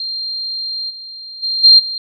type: tone with level steps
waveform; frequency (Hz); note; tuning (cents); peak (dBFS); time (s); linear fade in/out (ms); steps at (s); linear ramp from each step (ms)
sine; 4186; C8; 0; -20 / -29 / -16 / -3 / -20; 0-1.98; 2; 0.89 / 1.42 / 1.63 / 1.78; 20
effects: none